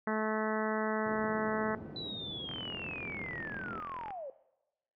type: harmonic tone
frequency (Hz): 216.9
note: A3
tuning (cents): -25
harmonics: 1 / 2 / 3 / 4 / 5 / 6 / 7 / 8 / 9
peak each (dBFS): -34 / -37 / -39 / -40 / -41 / -42 / -42 / -43 / -44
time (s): 0.07-1.75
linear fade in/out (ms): 2
type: band-pass noise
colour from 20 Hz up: pink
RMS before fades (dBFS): -46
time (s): 1.06-3.8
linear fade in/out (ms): 0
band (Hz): 140 to 420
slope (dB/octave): 12
type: linear sweep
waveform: sine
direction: down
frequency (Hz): 4002 to 513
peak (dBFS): -39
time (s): 1.96-4.3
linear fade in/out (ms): 2
type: click train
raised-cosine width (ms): 0.5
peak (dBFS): -29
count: 70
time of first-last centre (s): 2.49-4.106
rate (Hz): 42.7
effects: noise-tail reverb RT60 0.9 s tail -18 dB re dry